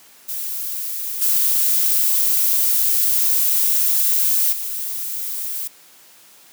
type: noise with level steps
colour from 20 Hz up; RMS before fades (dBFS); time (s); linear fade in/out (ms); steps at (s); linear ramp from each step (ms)
violet; -26 / -17 / -26; 0.28-5.68; 10; 1.21 / 4.52; 10
effects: white hiss -48 dBFS RMS until 6.52 s + high-pass 150 Hz 12 dB/octave

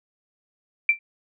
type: tone with exponential decay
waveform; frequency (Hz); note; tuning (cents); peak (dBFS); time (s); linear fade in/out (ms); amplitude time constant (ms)
sine; 2349; D7; 0; -10; 0.89-0.99; 2; 21
effects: none

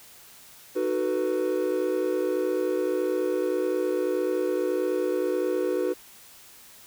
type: chord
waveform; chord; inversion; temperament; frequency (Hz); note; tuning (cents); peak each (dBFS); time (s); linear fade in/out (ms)
triangle; B dominant seventh; first; just; 308.7 / 370.4 / 444.5 / 493.9; D#4 / F#4 / A4 / B4; -14 / +2 / +18 / 0; -29 / -25 / -31 / -26; 0.75-5.94; 20
effects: white hiss -50 dBFS RMS until 6.86 s

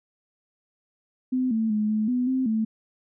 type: tone with pitch steps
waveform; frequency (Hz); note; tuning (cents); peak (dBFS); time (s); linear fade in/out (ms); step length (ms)
sine; 255.8 / 222.5 / 212.4 / 215.4 / 248.8 / 260.4 / 220.2; C4 / A3 / G#3 / A3 / B3 / C4 / A3; -39 / +20 / +39 / -37 / +13 / -8 / +2; -21; 1.32-2.65; 10; 190
effects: none

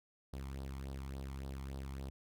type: tone with flanger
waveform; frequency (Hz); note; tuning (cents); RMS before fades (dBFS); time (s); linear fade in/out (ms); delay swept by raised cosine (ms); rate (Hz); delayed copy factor
sawtooth; 67.5; C#2; -45; -44; 0.33-2.1; 5; 0.21 to 0.95; 3.5; +0.65
effects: none

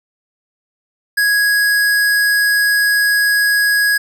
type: tone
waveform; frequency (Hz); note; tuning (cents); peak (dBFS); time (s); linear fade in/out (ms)
square; 1661.2; G#6; 0; -12; 1.17-3.98; 10
effects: none

